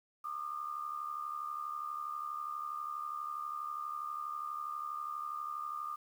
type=tone with amplitude modulation; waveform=sine; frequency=1208 Hz; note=D6; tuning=48 cents sharp; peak=-34 dBFS; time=0.24-5.96 s; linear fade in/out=10 ms; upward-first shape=sine; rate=72.3 Hz; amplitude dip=70%; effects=10-bit